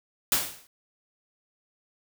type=noise with exponential decay; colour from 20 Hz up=white; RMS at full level=-20 dBFS; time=0.32-0.67 s; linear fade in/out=1 ms; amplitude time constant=75 ms; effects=none